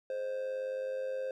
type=tone with amplitude modulation; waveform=triangle; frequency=523.3 Hz; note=C5; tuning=in tune; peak=-29 dBFS; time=0.1-1.31 s; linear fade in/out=2 ms; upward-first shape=sine; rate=98.8 Hz; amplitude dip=55%; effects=none